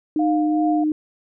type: tone with vibrato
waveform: sine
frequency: 306.4 Hz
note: D#4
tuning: 27 cents flat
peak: -17 dBFS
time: 0.16-0.92 s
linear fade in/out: 2 ms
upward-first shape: triangle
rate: 2.7 Hz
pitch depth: 13 cents each way
type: tone with tremolo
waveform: sine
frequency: 705 Hz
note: F5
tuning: 16 cents sharp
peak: -20 dBFS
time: 0.19-0.84 s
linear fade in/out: 5 ms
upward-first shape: triangle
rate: 2.5 Hz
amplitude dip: 60%
effects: none